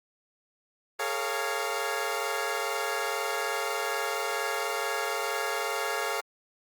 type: chord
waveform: 15% pulse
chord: Bb minor seventh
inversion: third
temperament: equal with one note detuned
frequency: 415.3 / 457.6 / 554.4 / 698.5 Hz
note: Ab4 / Bb4 / Db5 / F5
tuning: 0 / -32 / 0 / 0 cents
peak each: -28 dBFS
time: 0.99-6.21 s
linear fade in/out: 10 ms
effects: Opus 48 kbps